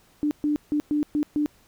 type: tone bursts at uneven times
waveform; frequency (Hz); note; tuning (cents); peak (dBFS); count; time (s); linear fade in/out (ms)
sine; 296.9; D4; +19; -20; 6; 0.23-0.31 / 0.44-0.56 / 0.72-0.8 / 0.91-1.03 / 1.15-1.23 / 1.36-1.46; 0
effects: pink hiss -59 dBFS RMS until 1.67 s